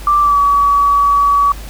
sine tone with pitch glide, 1174.7 to 1138 Hz, D6 to C#6, 0 to +45 cents, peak -8 dBFS, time 0.07-1.52 s, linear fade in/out 2 ms, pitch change -55 cents, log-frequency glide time 0.2-0.39 s, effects added 50 Hz sine -27 dBFS peak until 1.69 s + pink hiss -35 dBFS RMS until 1.69 s

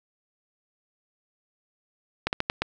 slowing click train, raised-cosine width 0.3 ms, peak -8 dBFS, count 5, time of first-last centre 2.27-2.62 s, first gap 59 ms, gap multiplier 1.27, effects none

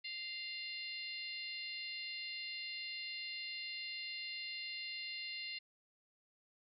harmonic tone with a mistuned harmonic, 697 Hz, F5, 4 cents flat, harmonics 3 / 4 / 5 / 6 / 7, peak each -47 / -47 / -53 / -46 / -55 dBFS, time 0.04-5.59 s, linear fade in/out 10 ms, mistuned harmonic 5, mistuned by +36 cents, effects none

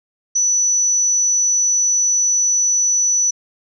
sine tone, 5950 Hz, F#8, 9 cents sharp, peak -13 dBFS, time 0.35-3.31 s, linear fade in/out 10 ms, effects none

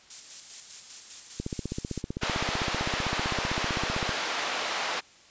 violet noise with tremolo, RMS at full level -33 dBFS, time 0.1-2.02 s, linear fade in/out 5 ms, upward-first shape square, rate 5 Hz, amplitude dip 40%
click train, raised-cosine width 3 ms, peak -18 dBFS, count 43, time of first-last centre 1.4-4.092 s, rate 15.6 Hz
pink band-pass noise, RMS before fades -31 dBFS, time 2.21-5.01 s, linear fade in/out 20 ms, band 650 to 4900 Hz, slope 12 dB/octave
effects white hiss -55 dBFS RMS until 5.3 s + resampled to 16000 Hz

